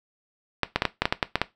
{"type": "clicks", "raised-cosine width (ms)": 0.3, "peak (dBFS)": -4, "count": 10, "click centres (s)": [0.633, 0.76, 0.821, 0.853, 1.02, 1.055, 1.125, 1.228, 1.356, 1.416], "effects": ["noise-tail reverb RT60 0.2 s tail -17 dB re dry"]}